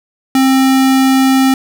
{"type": "tone", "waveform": "square", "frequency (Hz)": 264.9, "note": "C4", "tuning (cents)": 22, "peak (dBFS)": -8, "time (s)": [0.35, 1.54], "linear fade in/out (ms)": 2, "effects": []}